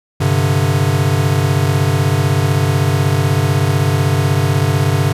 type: chord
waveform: square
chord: G suspended fourth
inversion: none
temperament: equal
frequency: 98 / 130.81 / 146.83 Hz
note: G2 / C3 / D3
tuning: 0 / 0 / 0 cents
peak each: -17 dBFS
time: 0.2-5.13 s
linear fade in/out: 10 ms
effects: resampled to 32000 Hz